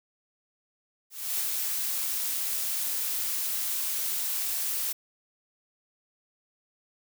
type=noise with ADSR envelope; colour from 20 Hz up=blue; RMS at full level=-28 dBFS; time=1.1-4.93 s; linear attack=290 ms; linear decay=28 ms; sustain=-2 dB; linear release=12 ms; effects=none